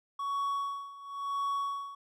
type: tone with tremolo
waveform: triangle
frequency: 1119 Hz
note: C#6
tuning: 16 cents sharp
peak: -27 dBFS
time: 0.19-1.95 s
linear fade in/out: 5 ms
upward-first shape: sine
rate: 0.96 Hz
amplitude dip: 85%
effects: none